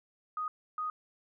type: tone bursts at uneven times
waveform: sine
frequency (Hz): 1244.5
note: D#6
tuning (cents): 0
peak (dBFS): -32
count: 2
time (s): 0.37-0.48 / 0.78-0.9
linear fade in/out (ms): 2
effects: none